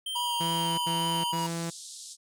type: tone with pitch glide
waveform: square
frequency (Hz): 3136 to 3064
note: G7 to G7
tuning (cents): 0 to -40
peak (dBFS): -32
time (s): 0.06-1.32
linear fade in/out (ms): 5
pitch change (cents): -40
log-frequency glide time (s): 0.64-0.73
type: tone with vibrato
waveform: square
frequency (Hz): 959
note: A#5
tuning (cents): +49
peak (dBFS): -30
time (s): 0.15-1.47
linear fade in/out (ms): 10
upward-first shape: triangle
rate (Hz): 3.5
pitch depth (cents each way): 21
type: tone bursts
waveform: sawtooth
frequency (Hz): 167.6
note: E3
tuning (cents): +29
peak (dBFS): -27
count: 3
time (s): 0.4-1.704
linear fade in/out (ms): 10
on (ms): 380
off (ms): 82
type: band-pass noise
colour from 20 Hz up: white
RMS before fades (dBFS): -44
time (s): 1.35-2.17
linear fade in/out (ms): 50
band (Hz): 3600 to 9500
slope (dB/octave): 48
effects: none